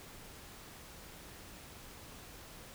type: silence
effects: pink hiss -52 dBFS RMS until 2.74 s